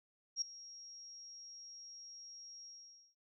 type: tone with ADSR envelope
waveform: sine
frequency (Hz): 5600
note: F8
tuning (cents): +4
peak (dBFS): -31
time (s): 0.36-3.15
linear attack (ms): 56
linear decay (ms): 7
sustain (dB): -19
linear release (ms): 490
effects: none